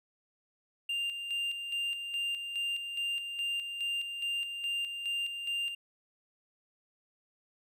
triangle tone with tremolo, 2794 Hz, F7, in tune, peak -29 dBFS, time 0.89-5.75 s, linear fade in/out 5 ms, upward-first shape square, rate 2.4 Hz, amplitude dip 50%, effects none

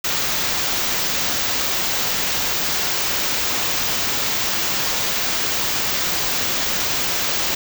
white band-stop noise, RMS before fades -21 dBFS, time 0.04-7.55 s, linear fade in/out 5 ms, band 7300 to 15000 Hz, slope 48 dB/octave, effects none

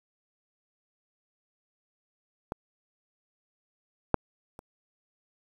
clicks, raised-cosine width 1 ms, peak -18 / -6 / -29 dBFS, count 3, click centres 2.521 / 4.143 / 4.591 s, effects 8-bit

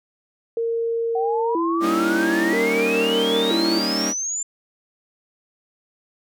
sine tone with vibrato, 392 Hz, G4, in tune, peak -20 dBFS, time 0.57-3.79 s, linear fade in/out 2 ms, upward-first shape square, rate 0.51 Hz, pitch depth 280 cents each way
sine exponential sweep, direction up, 741 to 7290 Hz, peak -23 dBFS, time 1.15-4.43 s, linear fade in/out 5 ms
sawtooth chord, Eb dominant seventh, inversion first, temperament equal, 196 / 233.1 / 277.2 / 311.1 Hz, G3 / Bb3 / Db4 / Eb4, 0 / 0 / 0 / 0 cents, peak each -24 dBFS, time 1.8-4.14 s, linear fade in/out 50 ms
effects none

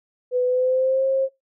sine tone with pitch glide, 498.7 to 534.5 Hz, B4 to C5, +17 to +37 cents, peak -17 dBFS, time 0.31-1.29 s, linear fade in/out 50 ms, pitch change +120 cents, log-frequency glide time 0.45-1.05 s, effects noise-tail reverb RT60 0.2 s tail -22 dB re dry

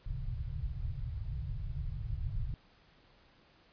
pink low-pass noise, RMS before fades -37 dBFS, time 0.06-2.54 s, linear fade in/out 2 ms, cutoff 150 Hz, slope 96 dB/octave, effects pink hiss -64 dBFS RMS until 3.72 s + resampled to 11025 Hz

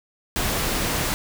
pink noise, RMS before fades -24 dBFS, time 0.36-1.14 s, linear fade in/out 0 ms, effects none

